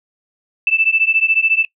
sine beating tone pair, 2637 / 2651 Hz, E7 / E7, 0 / +9 cents, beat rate 14 Hz, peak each -15 dBFS, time 0.67-1.65 s, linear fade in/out 2 ms, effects noise-tail reverb RT60 0.1 s tail -22 dB re dry

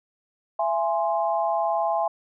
sine chord, E augmented, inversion none, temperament equal with one note detuned, 670.4 / 830.6 / 1046.5 Hz, E5 / G#5 / B#5, +29 / 0 / 0 cents, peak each -24 / -25 / -29 dBFS, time 0.59-2.08 s, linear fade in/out 5 ms, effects none

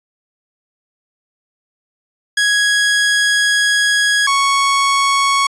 sawtooth tone pair in turn, 1661.2 / 1108.7 Hz, G#6 / C#6, 0 / 0 cents, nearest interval perfect fifth, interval 700 cents, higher first, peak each -8 dBFS, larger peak neither, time 2.37-4.27 / 4.27-5.47 s, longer first, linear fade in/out 5 ms, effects resampled to 22050 Hz

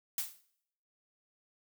blue noise with exponential decay, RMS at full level -31 dBFS, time 0.18-0.41 s, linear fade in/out 2 ms, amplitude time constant 50 ms, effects noise-tail reverb RT60 0.7 s tail -19 dB re dry

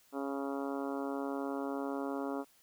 harmonic tone, 138.59 Hz, C#3, in tune, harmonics 2 / 3 / 4 / 5 / 6 / 7 / 8 / 9 / 10, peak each -37 / -41 / -43 / -45 / -47 / -48 / -49 / -50 / -51 dBFS, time 0.12-2.45 s, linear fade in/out 50 ms, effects white hiss -66 dBFS RMS until 2.62 s

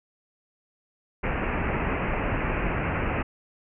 pink low-pass noise, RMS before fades -27 dBFS, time 1.23-3.23 s, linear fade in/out 10 ms, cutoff 2700 Hz, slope 96 dB/octave, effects none

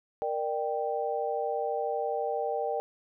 sine chord, G minor, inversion first, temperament equal with one note detuned, 466.2 / 598.3 / 784 Hz, Bb4 / D5 / G5, 0 / +32 / 0 cents, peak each -32 / -33 / -32 dBFS, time 0.22-2.8 s, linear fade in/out 0 ms, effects none

